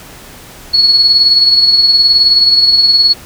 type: tone with tremolo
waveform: sine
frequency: 4370 Hz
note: C#8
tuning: 26 cents flat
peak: -3 dBFS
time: 0.73-3.14 s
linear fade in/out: 20 ms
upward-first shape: sine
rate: 19 Hz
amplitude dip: 45%
effects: pink hiss -34 dBFS RMS until 3.25 s